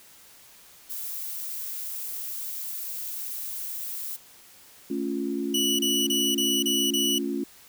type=noise; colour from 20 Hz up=violet; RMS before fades=-34 dBFS; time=0.89-4.17 s; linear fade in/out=20 ms
type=chord; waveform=sine; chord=A augmented; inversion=none; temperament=equal with one note detuned; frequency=220 / 279.3 / 349.2 Hz; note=A3 / C#4 / E#4; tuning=0 / +13 / 0 cents; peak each=-32 / -29 / -31 dBFS; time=4.9-7.44 s; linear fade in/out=5 ms
type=tone bursts; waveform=sawtooth; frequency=2947 Hz; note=F#7; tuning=8 cents flat; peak=-20 dBFS; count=6; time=5.54-7.185 s; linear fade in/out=5 ms; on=250 ms; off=29 ms
effects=white hiss -52 dBFS RMS until 7.68 s